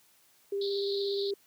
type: tone with vibrato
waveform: sine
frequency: 398.9 Hz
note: G4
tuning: 30 cents sharp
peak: -29 dBFS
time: 0.52-1.34 s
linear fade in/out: 5 ms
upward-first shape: square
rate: 17 Hz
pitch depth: 8 cents each way
type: band-pass noise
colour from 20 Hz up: white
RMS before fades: -39 dBFS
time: 0.61-1.31 s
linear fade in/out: 5 ms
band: 3600 to 4500 Hz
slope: 96 dB/octave
effects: white hiss -64 dBFS RMS until 1.46 s + high-pass 100 Hz 12 dB/octave

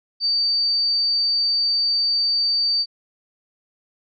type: tone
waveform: sine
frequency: 4612 Hz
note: D8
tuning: 32 cents flat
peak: -17 dBFS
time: 0.2-2.86 s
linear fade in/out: 50 ms
effects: none

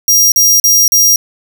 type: tone bursts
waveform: sawtooth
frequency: 5700 Hz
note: F8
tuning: 34 cents sharp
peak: -3 dBFS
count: 4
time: 0.08-1.16 s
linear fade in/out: 2 ms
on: 240 ms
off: 40 ms
effects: none

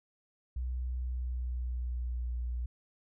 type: tone with pitch glide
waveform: sine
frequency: 62.4 to 60.34 Hz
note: B1 to B1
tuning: +19 to -40 cents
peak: -32 dBFS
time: 0.56-2.66 s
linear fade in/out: 5 ms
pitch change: -59 cents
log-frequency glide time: 0.97-2.36 s
effects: none

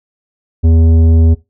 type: tone with tanh clipping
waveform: sine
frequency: 81.6 Hz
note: E2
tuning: 17 cents flat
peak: -7 dBFS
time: 0.63-1.35 s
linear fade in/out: 20 ms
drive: 11 dB
effects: noise-tail reverb RT60 0.2 s tail -17 dB re dry

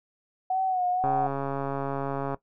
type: tone with vibrato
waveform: sine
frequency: 740 Hz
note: F#5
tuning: in tune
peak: -23 dBFS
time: 0.5-1.27 s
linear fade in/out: 5 ms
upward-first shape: sine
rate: 2 Hz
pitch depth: 50 cents each way
type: click train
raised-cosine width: 1 ms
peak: -17 dBFS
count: 181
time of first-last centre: 1.04-2.344 s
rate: 138 Hz
effects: noise-tail reverb RT60 0.1 s tail -17 dB re dry

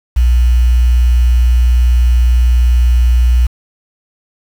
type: tone with quantisation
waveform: sine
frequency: 60.6 Hz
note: B1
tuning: 32 cents flat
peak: -6 dBFS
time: 0.16-3.47 s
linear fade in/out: 10 ms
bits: 5
effects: none

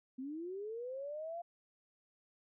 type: linear sweep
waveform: sine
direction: up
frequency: 250.5 to 698.5 Hz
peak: -40 dBFS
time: 0.18-1.42 s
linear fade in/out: 10 ms
effects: none

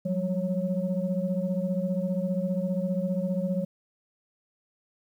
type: tone cluster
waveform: sine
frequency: 178.1 / 193.1 / 551 Hz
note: F3 / G3 / C#5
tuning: +34 / -26 / -11 cents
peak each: -28 / -29 / -31 dBFS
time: 0.05-3.65 s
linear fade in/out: 10 ms
effects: tanh soft clip ceiling -16 dBFS + 10-bit

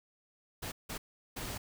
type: noise bursts at uneven times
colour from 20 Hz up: pink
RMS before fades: -40 dBFS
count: 3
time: 0.62-0.72 / 0.89-0.98 / 1.36-1.58 s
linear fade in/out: 10 ms
effects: none

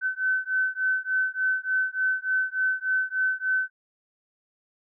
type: beating tone pair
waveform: sine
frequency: 1521 / 1524.4 Hz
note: F#6 / G6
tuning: +47 / -49 cents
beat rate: 3.4 Hz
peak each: -26 dBFS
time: 0.01-3.7 s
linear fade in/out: 50 ms
effects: none

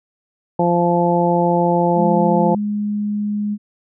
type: harmonic tone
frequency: 173.3 Hz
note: F3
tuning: 13 cents flat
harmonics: 1 / 2 / 3 / 4 / 5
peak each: -18 / -20 / -19 / -22 / -19 dBFS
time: 0.59-2.55 s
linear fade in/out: 5 ms
type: tone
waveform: sine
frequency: 207.7 Hz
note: G#3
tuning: in tune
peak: -18 dBFS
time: 1.95-3.58 s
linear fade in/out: 50 ms
effects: none

